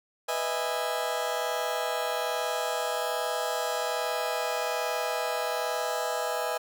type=chord; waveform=30% pulse; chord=E major seventh; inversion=second; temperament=just; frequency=494.4 / 618.1 / 659.3 / 824.1 Hz; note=B4 / D#5 / E5 / G#5; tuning=+2 / -12 / 0 / -14 cents; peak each=-31 dBFS; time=0.28-6.58 s; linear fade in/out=10 ms; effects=none